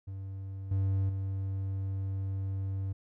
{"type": "tone with level steps", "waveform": "triangle", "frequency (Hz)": 96.7, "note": "G2", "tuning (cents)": -23, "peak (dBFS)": [-35, -24, -29], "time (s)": [0.07, 2.93], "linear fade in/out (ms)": 10, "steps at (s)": [0.71, 1.09], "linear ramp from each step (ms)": 5, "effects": []}